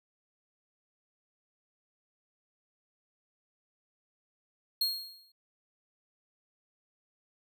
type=tone with exponential decay; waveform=45% pulse; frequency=4261 Hz; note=C8; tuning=31 cents sharp; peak=-24 dBFS; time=4.81-5.32 s; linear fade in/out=5 ms; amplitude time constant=110 ms; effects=none